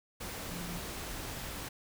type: tone in noise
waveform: sine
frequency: 174.61 Hz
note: F3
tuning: in tune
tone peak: -41 dBFS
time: 0.5-0.79 s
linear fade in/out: 10 ms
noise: pink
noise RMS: -41 dBFS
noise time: 0.2-1.69 s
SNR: -3 dB
effects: none